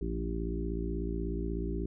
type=harmonic tone with a mistuned harmonic; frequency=56.4 Hz; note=A1; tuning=44 cents sharp; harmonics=1 / 2 / 3 / 4 / 5 / 6 / 7; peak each=-34 / -46 / -39 / -44 / -41 / -40 / -40 dBFS; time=0.01-1.86 s; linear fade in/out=5 ms; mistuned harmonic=3; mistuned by=+27 cents; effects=none